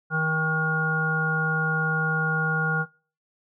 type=harmonic tone; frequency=158.5 Hz; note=D#3; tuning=32 cents sharp; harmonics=1 / 3 / 5 / 7 / 9; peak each=-26 / -34 / -33 / -35 / -23 dBFS; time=0.1-2.86 s; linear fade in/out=50 ms; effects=noise-tail reverb RT60 0.4 s tail -23 dB re dry